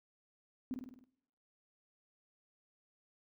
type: tone with echo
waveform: sine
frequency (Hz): 256.3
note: C4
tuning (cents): -36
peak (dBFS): -35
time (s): 0.71-0.74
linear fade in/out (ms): 0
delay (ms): 50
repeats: 6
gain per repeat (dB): -4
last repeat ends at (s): 1.04
effects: noise-tail reverb RT60 0.8 s tail -20 dB re dry